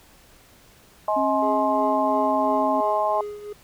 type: harmonic tone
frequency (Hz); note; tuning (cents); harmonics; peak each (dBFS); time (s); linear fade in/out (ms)
211.1; G#3; +29; 3 / 4 / 5; -23 / -24 / -25; 1.08-3.21; 2
type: tone with pitch glide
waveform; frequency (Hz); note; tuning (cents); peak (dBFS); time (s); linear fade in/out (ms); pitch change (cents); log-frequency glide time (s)
sine; 270.1 to 267.9; C#4 to C4; -45 to +41; -25; 1.16-2.81; 10; -14; 1.63-2.04
type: tone with tremolo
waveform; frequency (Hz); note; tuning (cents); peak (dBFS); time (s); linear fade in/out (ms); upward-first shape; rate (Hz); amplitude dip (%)
triangle; 415.3; G#4; 0; -26; 1.42-3.53; 5; triangle; 2.9; 70
effects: pink hiss -53 dBFS RMS until 3.63 s